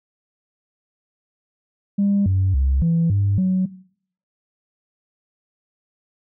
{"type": "tone with pitch steps", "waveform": "sine", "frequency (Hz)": [200.6, 94.9, 67.1, 166.6, 99.9, 186.4], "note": ["G3", "F#2", "C2", "E3", "G2", "F#3"], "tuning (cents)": [40, 44, 44, 19, 33, 13], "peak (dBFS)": -14, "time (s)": [1.98, 3.66], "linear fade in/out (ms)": 10, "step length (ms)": 280, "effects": ["noise-tail reverb RT60 0.6 s tail -20 dB re dry", "tanh soft clip ceiling -12 dBFS"]}